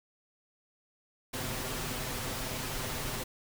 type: noise with comb filter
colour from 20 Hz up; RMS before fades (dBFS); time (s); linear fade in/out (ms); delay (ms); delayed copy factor
pink; -36; 1.33-3.24; 10; 7.8; +0.6
effects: none